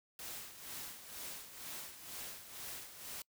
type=noise with tremolo; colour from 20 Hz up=white; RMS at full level=-45 dBFS; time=0.19-3.22 s; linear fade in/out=2 ms; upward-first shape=sine; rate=2.1 Hz; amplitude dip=65%; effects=noise-tail reverb RT60 0.1 s tail -25 dB re dry